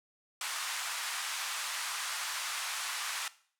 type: band-pass noise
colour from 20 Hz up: pink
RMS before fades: -37 dBFS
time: 0.41-3.28 s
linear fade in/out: 2 ms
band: 1000 to 11000 Hz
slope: 24 dB/octave
effects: noise-tail reverb RT60 0.5 s tail -18 dB re dry